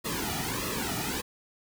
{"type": "noise with flanger", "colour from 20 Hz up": "pink", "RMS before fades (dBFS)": -32, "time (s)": [0.04, 1.22], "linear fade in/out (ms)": 20, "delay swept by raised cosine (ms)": [1.3, 1.91], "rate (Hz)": 1.6, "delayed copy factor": -0.85, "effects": []}